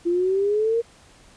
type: exponential sweep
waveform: sine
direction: up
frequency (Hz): 340 to 470.9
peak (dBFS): -18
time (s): 0.05-0.82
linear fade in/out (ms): 20
effects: pink hiss -52 dBFS RMS until 1.36 s + resampled to 22050 Hz